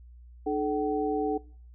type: tone cluster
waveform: sine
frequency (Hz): 301.5 / 431.6 / 761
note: D4 / A4 / F#5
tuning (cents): +46 / -33 / +48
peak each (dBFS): -30 / -29 / -32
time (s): 0.46-1.38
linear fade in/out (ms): 10
effects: noise-tail reverb RT60 0.5 s tail -23 dB re dry + added 60 Hz sine -47 dBFS peak until 1.74 s